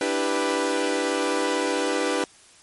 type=chord; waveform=sawtooth; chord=E minor seventh; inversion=third; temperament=equal; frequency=293.7 / 329.6 / 392 / 493.9 Hz; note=D4 / E4 / G4 / B4; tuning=0 / 0 / 0 / 0 cents; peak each=-24 / -26 / -24 / -22 dBFS; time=0.01-2.24 s; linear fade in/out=2 ms; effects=white hiss -52 dBFS RMS until 2.62 s + MP3 48 kbps